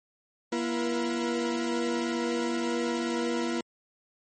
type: tone cluster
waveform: 40% pulse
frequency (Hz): 238.9 / 337.7 / 479.9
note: A#3 / E4 / B4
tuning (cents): +43 / +42 / -50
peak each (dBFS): -30 / -30 / -33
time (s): 0.52-3.61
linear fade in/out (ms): 5
effects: MP3 32 kbps